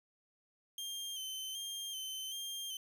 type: tone with vibrato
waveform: sawtooth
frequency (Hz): 3136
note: G7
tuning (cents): 0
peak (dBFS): -37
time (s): 0.78-2.77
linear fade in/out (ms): 2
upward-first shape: square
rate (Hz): 1.3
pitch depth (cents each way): 35
effects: none

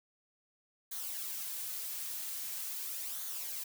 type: noise with flanger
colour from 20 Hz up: blue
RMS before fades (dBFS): -40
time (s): 0.91-3.64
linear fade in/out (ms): 10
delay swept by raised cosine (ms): 0.38 to 4.58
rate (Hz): 0.43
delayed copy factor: -0.55
effects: none

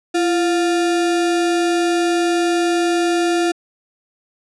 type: tone with sample-and-hold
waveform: sine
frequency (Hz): 340.2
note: F4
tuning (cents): -45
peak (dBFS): -14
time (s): 0.14-3.52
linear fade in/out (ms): 10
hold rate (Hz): 1050
effects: resampled to 22050 Hz

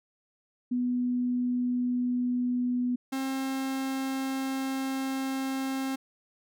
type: tone pair in turn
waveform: sine / 45% pulse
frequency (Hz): 246.9 / 266.9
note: B3 / C4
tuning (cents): 0 / +35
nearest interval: minor second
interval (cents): 135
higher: second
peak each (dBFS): -25 / -29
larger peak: first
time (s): 0.71-2.96 / 3.12-5.96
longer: second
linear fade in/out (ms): 10
effects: none

